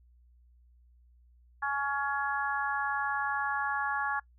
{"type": "harmonic tone", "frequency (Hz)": 280.2, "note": "C#4", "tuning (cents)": 19, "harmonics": [3, 4, 5, 6], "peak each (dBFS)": [-34, -34, -36, -33], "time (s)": [1.62, 4.2], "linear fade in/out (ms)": 10, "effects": ["noise-tail reverb RT60 0.1 s tail -23 dB re dry", "added 60 Hz sine -58 dBFS peak until 4.38 s"]}